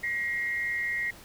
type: tone pair together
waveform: sine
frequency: 1900 / 2122 Hz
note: A#6 / C7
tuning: +33 / +24 cents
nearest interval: major second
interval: 191 cents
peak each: -29 / -32 dBFS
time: 0.03-1.11 s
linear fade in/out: 10 ms
effects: pink hiss -50 dBFS RMS until 1.24 s